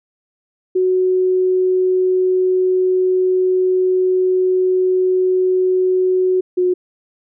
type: tone pair in turn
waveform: sine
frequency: 370 / 362.6 Hz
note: F#4 / F#4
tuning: 0 / -35 cents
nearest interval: unison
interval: 35 cents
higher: first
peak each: -12 dBFS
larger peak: neither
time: 0.75-6.41 / 6.57-6.74 s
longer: first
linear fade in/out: 10 ms
effects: none